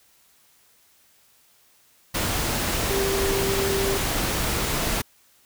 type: tone in noise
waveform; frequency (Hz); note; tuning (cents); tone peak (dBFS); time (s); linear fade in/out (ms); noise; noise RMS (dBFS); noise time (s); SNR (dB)
sine; 392; G4; 0; -24; 2.9-3.98; 10; pink; -25; 2.14-5.02; -2
effects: white hiss -59 dBFS RMS until 5.45 s